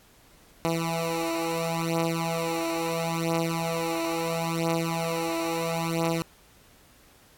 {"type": "beating tone pair", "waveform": "10% pulse", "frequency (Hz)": [165.2, 165.94], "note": ["E3", "E3"], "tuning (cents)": [4, 12], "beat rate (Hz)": 0.74, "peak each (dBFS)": [-20, -21], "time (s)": [0.65, 6.22], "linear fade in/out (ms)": 0, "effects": ["pink hiss -57 dBFS RMS until 7.37 s", "AAC 64 kbps"]}